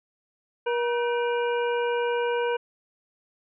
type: harmonic tone with a mistuned harmonic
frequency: 477.6 Hz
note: A#4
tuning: 42 cents sharp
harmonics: 1 / 2 / 3 / 5 / 6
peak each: -24 / -30 / -34 / -38 / -40 dBFS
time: 0.66-2.57 s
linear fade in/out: 10 ms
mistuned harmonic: 3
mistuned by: +110 cents
effects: none